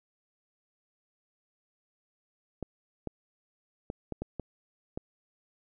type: clicks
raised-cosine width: 2 ms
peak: -21 dBFS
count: 7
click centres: 2.627 / 3.073 / 3.901 / 4.123 / 4.22 / 4.397 / 4.975 s
effects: none